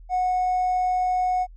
triangle tone with hard clipping, 733 Hz, F#5, 16 cents flat, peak -19 dBFS, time 0.09-1.47 s, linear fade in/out 50 ms, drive 2 dB, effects added 41 Hz sine -41 dBFS peak until 1.56 s + MP3 32 kbps

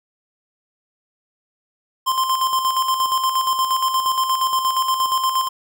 square tone with tremolo, 1046.5 Hz, C6, in tune, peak -16 dBFS, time 2.06-5.49 s, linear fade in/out 20 ms, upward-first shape square, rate 8.5 Hz, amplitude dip 50%, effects none

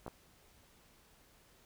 clicks, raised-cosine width 1 ms, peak -29 dBFS, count 2, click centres 0.064 / 0.08 s, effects pink hiss -65 dBFS RMS until 1.65 s

